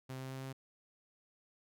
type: tone with pitch steps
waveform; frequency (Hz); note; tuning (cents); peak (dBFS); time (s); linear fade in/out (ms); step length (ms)
sawtooth; 130.81 / 131.64 / 132.48 / 133.33; C3 / C3 / C3 / C3; 0 / +11 / +22 / +33; -38; 0.09-0.53; 10; 110
effects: none